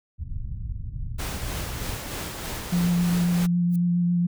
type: low-pass noise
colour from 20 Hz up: pink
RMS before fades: -32 dBFS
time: 0.18-1.96 s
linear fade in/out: 20 ms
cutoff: 130 Hz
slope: 24 dB/octave
type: noise with tremolo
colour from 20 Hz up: pink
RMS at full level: -32 dBFS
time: 1.18-3.47 s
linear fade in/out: 20 ms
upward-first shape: sine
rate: 3.2 Hz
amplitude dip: 30%
type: tone with vibrato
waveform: sine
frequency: 174.61 Hz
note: F3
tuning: in tune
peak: -19 dBFS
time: 2.72-4.27 s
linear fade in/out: 10 ms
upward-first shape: sine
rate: 7.3 Hz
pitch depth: 14 cents each way
type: noise with exponential growth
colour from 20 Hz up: violet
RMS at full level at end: -37 dBFS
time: 3.68-3.76 s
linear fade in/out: 5 ms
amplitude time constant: 16 ms
effects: none